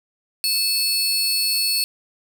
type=tone pair together; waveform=sawtooth; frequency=2617 / 4401 Hz; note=E7 / C#8; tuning=-13 / -13 cents; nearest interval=major sixth; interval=900 cents; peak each=-25 / -16 dBFS; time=0.44-1.84 s; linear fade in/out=0 ms; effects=none